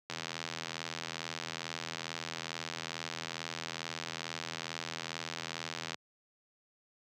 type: click train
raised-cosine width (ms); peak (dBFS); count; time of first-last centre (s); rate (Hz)
0.2; -19; 482; 0.1-5.944; 82.3
effects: high-pass 100 Hz 12 dB/octave